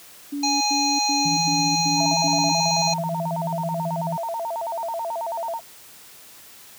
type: tone bursts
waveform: sine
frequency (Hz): 285.8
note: D4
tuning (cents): -47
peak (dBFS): -25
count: 6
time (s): 0.32-2.525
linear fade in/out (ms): 10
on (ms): 290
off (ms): 93
type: harmonic tone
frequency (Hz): 830.6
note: G#5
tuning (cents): 0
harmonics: 1 / 3 / 5 / 7 / 8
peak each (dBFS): -23 / -31 / -23 / -30 / -29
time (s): 0.43-2.94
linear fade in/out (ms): 5
type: tone with tremolo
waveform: sine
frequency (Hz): 165.3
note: E3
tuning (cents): +5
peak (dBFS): -24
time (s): 1.25-4.17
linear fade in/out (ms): 5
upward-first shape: triangle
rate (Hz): 15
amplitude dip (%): 55
type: tone with vibrato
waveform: sine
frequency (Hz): 784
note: G5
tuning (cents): 0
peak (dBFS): -25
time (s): 1.95-5.61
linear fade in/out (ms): 50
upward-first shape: square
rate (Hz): 9.2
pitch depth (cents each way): 270
effects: white hiss -46 dBFS RMS until 6.78 s + high-pass 60 Hz 12 dB/octave